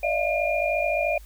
sine tone cluster, 585 / 634 / 688 / 2413 Hz, D5 / D#5 / F5 / D7, -7 / +32 / -26 / +46 cents, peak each -27 dBFS, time 0.03-1.18 s, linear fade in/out 5 ms, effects added 50 Hz sine -42 dBFS peak until 1.25 s + white hiss -55 dBFS RMS until 1.25 s

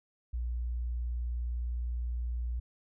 sine tone, 59.8 Hz, A#1, 45 cents sharp, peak -31 dBFS, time 0.33-2.6 s, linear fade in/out 10 ms, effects none

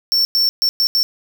square tone bursts at uneven times, 5430 Hz, F8, 50 cents flat, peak -13 dBFS, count 5, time 0.12-0.25 / 0.35-0.49 / 0.62-0.69 / 0.8-0.87 / 0.95-1.03 s, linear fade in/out 0 ms, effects 7-bit

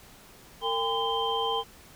sine tone cluster, 455.7 / 804 / 1020 / 3142 Hz, A#4 / G5 / C6 / G7, -39 / +44 / -44 / +3 cents, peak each -31 dBFS, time 0.61-1.64 s, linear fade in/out 50 ms, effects pink hiss -52 dBFS RMS until 1.95 s

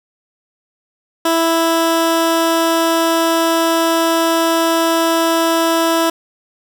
15% pulse tone, 330 Hz, E4, 2 cents sharp, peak -6 dBFS, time 1.25-6.1 s, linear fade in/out 5 ms, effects none

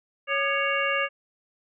harmonic tone with a mistuned harmonic, 556 Hz, C#5, 5 cents sharp, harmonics 1 / 2 / 3 / 4 / 5, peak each -29 / -29 / -29 / -29 / -29 dBFS, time 0.27-1.09 s, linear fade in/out 50 ms, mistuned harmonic 2, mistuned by +150 cents, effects none

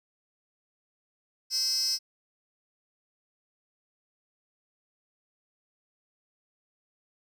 15% pulse tone with high-pass filter, 518 Hz, C5, 17 cents flat, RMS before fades -28 dBFS, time 1.5-1.99 s, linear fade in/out 50 ms, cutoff 5200 Hz, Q 9.4, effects none

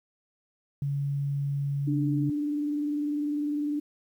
sine tone, 141.1 Hz, C#3, 31 cents sharp, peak -26 dBFS, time 0.82-2.3 s, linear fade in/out 2 ms
sine tone with vibrato, 294.3 Hz, D4, 4 cents sharp, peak -26 dBFS, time 1.87-3.8 s, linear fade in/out 10 ms, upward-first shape triangle, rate 20 Hz, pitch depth 42 cents each way
effects 10-bit

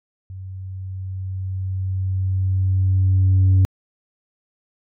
sine tone with level ramp, 94.4 Hz, F#2, 35 cents sharp, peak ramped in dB -31 to -8 dBFS, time 0.3-3.65 s, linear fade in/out 0 ms, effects tanh soft clip ceiling -10 dBFS

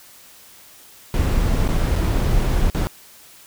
brown noise with dropouts, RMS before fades -18 dBFS, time 1.14-2.87 s, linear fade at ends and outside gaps 0 ms, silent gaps 1.678-1.689 / 1.955-1.961 / 2.699-2.748 s, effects white hiss -46 dBFS RMS until 3.46 s

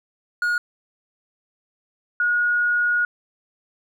triangle / sine tone pair in turn, 1440 / 1445.2 Hz, F#6 / F#6, -47 / -41 cents, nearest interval unison, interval 6 cents, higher second, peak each -17 / -17 dBFS, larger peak neither, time 0.42-0.58 / 2.2-3.05 s, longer second, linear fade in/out 2 ms, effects none

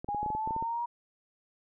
clicks, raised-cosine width 2 ms, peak -26 dBFS, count 11, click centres 0.045 / 0.088 / 0.147 / 0.23 / 0.262 / 0.303 / 0.35 / 0.475 / 0.508 / 0.564 / 0.625 s
sine exponential sweep, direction up, 814 to 957 Hz, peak -30 dBFS, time 0.08-0.86 s, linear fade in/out 10 ms
effects none

